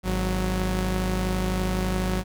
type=tone pair together; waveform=sawtooth; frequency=52.01 / 185 Hz; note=G#1 / F#3; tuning=+3 / 0 cents; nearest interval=octave + minor seventh; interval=2197 cents; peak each=-22 dBFS; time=0.03-2.24 s; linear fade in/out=50 ms; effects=none